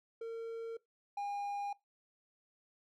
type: tone pair in turn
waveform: triangle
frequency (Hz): 456.7 / 810.2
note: A#4 / G#5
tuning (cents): -36 / -43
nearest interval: minor seventh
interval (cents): 993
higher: second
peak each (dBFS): -37 / -34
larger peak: second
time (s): 0.21-0.77 / 1.17-1.73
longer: neither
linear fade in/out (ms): 5
effects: noise-tail reverb RT60 0.2 s tail -22 dB re dry